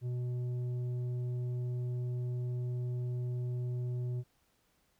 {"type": "tone with tanh clipping", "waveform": "sine", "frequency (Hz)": 123.47, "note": "B2", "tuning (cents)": 0, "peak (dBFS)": -34, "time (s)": [0.01, 4.24], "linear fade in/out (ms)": 50, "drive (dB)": 7, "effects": ["pink hiss -73 dBFS RMS until 4.99 s"]}